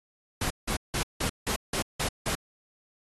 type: noise bursts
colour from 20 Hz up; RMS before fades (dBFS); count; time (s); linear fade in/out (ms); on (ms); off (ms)
pink; -29; 8; 0.41-2.352; 5; 94; 170
effects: AAC 32 kbps